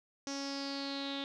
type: tone with low-pass filter sweep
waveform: sawtooth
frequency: 277.2 Hz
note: C#4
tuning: in tune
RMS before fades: -39 dBFS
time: 0.27-1.24 s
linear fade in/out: 0 ms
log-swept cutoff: 5800 to 3600 Hz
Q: 8.1
effects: none